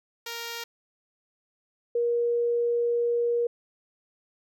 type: tone pair in turn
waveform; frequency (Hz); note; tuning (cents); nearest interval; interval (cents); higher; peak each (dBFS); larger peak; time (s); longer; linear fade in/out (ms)
5% pulse / sine; 466.2 / 474.3; A#4 / A#4; 0 / +30; unison; 30; second; -22; neither; 0.26-0.64 / 1.95-3.47; second; 5
effects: none